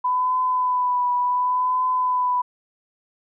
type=tone with vibrato; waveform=sine; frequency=998 Hz; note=B5; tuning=18 cents sharp; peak=-18 dBFS; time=0.04-2.42 s; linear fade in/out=10 ms; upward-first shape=triangle; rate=0.69 Hz; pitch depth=30 cents each way; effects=none